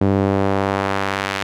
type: tone with band-pass filter sweep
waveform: sawtooth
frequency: 98 Hz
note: G2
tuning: in tune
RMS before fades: -19 dBFS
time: 0.01-1.43 s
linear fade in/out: 5 ms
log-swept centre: 300 to 2400 Hz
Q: 0.77
effects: none

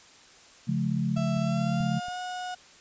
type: chord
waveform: sine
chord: Db augmented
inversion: none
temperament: equal with one note detuned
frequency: 138.59 / 174.61 / 214.7 Hz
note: Db3 / F3 / A3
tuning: 0 / 0 / -42 cents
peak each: -29 dBFS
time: 0.67-2 s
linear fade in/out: 20 ms
type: tone with pitch glide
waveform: 35% pulse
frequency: 664 to 728.3 Hz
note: E5 to F#5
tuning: +12 to -28 cents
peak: -31 dBFS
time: 1.16-2.55 s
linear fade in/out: 10 ms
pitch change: +160 cents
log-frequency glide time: 1.39-2.19 s
type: clicks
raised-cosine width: 5 ms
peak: -36 / -38 / -30 / -36 dBFS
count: 4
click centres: 1.178 / 1.371 / 1.806 / 2.084 s
effects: white hiss -53 dBFS RMS until 2.8 s + resampled to 16000 Hz

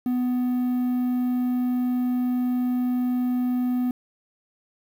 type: tone with quantisation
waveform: triangle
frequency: 248.8 Hz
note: B3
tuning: 13 cents sharp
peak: -19 dBFS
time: 0.06-3.91 s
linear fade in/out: 2 ms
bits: 8
effects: none

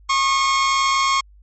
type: tone pair together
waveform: sawtooth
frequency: 1088.5 / 1217 Hz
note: C#6 / D#6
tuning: -32 / -39 cents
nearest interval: major second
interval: 193 cents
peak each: -12 / -23 dBFS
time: 0.09-1.21 s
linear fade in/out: 10 ms
effects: added 50 Hz sine -45 dBFS peak until 1.42 s + MP3 32 kbps

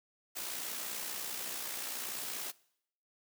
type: noise with amplitude modulation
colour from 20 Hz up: white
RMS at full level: -38 dBFS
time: 0.35-2.52 s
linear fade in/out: 20 ms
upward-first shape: sine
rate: 60.6 Hz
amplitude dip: 40%
effects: noise-tail reverb RT60 0.7 s tail -22 dB re dry + high-pass 200 Hz 12 dB/octave

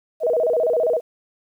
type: tone with vibrato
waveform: sine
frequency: 554.4 Hz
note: C#5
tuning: in tune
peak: -16 dBFS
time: 0.2-1.01 s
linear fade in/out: 50 ms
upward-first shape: square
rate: 15 Hz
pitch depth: 240 cents each way
effects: 9-bit

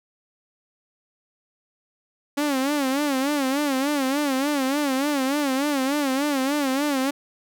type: tone with vibrato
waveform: sawtooth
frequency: 278.2 Hz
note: C#4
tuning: 6 cents sharp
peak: -17 dBFS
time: 2.37-7.11 s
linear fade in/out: 10 ms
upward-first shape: sine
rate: 3.4 Hz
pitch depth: 120 cents each way
effects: none

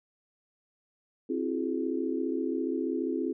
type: tone cluster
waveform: sine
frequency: 265 / 330.8 / 365.6 / 422.8 Hz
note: C4 / E4 / F#4 / G#4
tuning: +22 / +6 / -21 / +31 cents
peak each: -32 / -32 / -36 / -35 dBFS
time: 1.29-3.33 s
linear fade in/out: 10 ms
effects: none

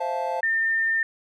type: chord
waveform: triangle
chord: F major seventh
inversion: second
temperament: just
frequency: 523.8 / 654.8 / 698.5 / 873.1 Hz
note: C5 / E5 / F5 / A5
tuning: +2 / -12 / 0 / -14 cents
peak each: -28 / -31 / -29 / -26 dBFS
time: 0-0.41 s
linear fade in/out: 10 ms
type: tone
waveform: sine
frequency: 1806 Hz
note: A6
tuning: 45 cents sharp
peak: -20 dBFS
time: 0.43-1.03 s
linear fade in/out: 2 ms
effects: none

